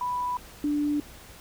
sine tone pair in turn, 987.8 / 293.7 Hz, B5 / D4, 0 / 0 cents, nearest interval octave + major sixth, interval 2100 cents, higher first, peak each -26 / -23 dBFS, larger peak second, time 0.01-0.37 / 0.64-1 s, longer neither, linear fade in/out 2 ms, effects added 60 Hz sine -54 dBFS peak until 1.4 s + pink hiss -48 dBFS RMS until 1.4 s

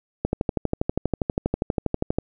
click train, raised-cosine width 2 ms, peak -8 dBFS, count 25, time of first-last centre 0.25-2.185 s, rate 12.4 Hz, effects none

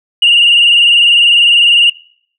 sine tone with vibrato, 2836 Hz, F7, 26 cents sharp, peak -3 dBFS, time 0.22-1.9 s, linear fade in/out 5 ms, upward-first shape sine, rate 20 Hz, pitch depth 52 cents each way, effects noise-tail reverb RT60 0.6 s tail -25 dB re dry + tanh soft clip ceiling 0 dBFS

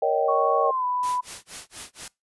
sine chord, Eb dominant seventh, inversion second, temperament just, 466.7 / 560 / 622.3 / 777.8 Hz, Bb4 / Db5 / Eb5 / G5, +2 / +18 / 0 / -14 cents, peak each -25 dBFS, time 0.02-0.71 s, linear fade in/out 5 ms
sine tone with pitch glide, 1108.7 to 993.5 Hz, C#6 to B5, 0 to +10 cents, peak -23 dBFS, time 0.28-1.21 s, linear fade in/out 10 ms, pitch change -190 cents, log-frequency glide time 0.62-0.85 s
white noise with tremolo, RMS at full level -36 dBFS, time 1.03-2.08 s, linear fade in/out 2 ms, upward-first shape sine, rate 4.2 Hz, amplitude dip 100%
effects noise-tail reverb RT60 0.2 s tail -23 dB re dry + resampled to 24000 Hz

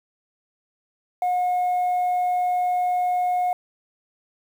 sine tone, 722 Hz, F#5, 43 cents flat, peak -17 dBFS, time 1.22-3.53 s, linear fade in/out 2 ms, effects tanh soft clip ceiling -18 dBFS + 8-bit

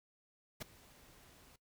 pink noise with ADSR envelope, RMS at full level -41 dBFS, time 0.6-1.56 s, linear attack 19 ms, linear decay 10 ms, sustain -21 dB, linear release 4 ms, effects noise-tail reverb RT60 0.1 s tail -18 dB re dry

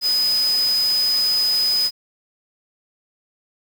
sine tone in noise, 5010 Hz, D#8, 11 cents sharp, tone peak -16 dBFS, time 0.01-1.91 s, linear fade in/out 50 ms, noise white, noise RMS -31 dBFS, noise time 0.01-1.91 s, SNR +12 dB, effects none

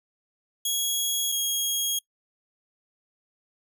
15% pulse tone pair in turn, 3322 / 3280 Hz, G#7 / G#7, 0 / -22 cents, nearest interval unison, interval 22 cents, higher first, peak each -17 dBFS, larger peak neither, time 0.65-1.32 / 1.32-1.99 s, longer neither, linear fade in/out 5 ms, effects noise-tail reverb RT60 0.1 s tail -24 dB re dry

